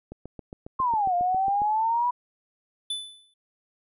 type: click train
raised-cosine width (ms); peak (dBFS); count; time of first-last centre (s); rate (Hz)
2; -25; 12; 0.12-1.619; 7.34
type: exponential two-way sweep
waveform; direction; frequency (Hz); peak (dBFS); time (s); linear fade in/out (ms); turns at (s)
sine; down then up; 1077 to 698.5 to 988; -21; 0.79-2.11; 10; 1.15
type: tone with exponential decay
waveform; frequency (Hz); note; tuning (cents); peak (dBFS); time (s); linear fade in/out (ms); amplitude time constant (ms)
square; 3498; A7; -11; -26; 2.9-3.34; 5; 94
effects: resampled to 32000 Hz